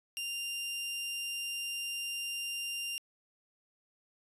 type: tone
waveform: sawtooth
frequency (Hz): 2790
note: F7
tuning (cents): -2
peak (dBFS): -32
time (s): 0.17-2.98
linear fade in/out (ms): 0
effects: resampled to 32000 Hz